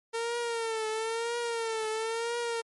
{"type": "tone with vibrato", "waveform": "sawtooth", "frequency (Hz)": 455.1, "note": "A#4", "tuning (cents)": -42, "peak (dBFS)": -26, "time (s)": [0.13, 2.62], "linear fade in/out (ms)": 20, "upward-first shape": "triangle", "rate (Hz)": 1, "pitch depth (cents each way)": 84, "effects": ["MP3 48 kbps"]}